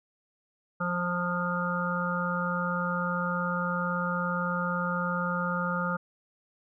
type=harmonic tone with a mistuned harmonic; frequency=176.4 Hz; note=F3; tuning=18 cents sharp; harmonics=1 / 3 / 5 / 7 / 8; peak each=-31 / -35 / -38 / -32 / -33 dBFS; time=0.8-5.97 s; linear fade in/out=10 ms; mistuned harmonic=5; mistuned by=+18 cents; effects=none